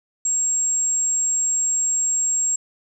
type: tone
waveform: sine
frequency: 7550 Hz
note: A#8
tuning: 21 cents sharp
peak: -18 dBFS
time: 0.25-2.56 s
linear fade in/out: 5 ms
effects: none